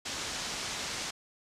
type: low-pass noise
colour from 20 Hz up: white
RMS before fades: -37 dBFS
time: 0.05-1.11 s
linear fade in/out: 10 ms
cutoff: 6900 Hz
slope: 24 dB/octave
effects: resampled to 32000 Hz